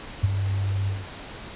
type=tone with ADSR envelope; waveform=sine; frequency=98 Hz; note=G2; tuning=in tune; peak=-13 dBFS; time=0.23-1.07 s; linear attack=12 ms; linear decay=23 ms; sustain=-9 dB; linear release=210 ms; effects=pink hiss -39 dBFS RMS until 1.55 s + resampled to 8000 Hz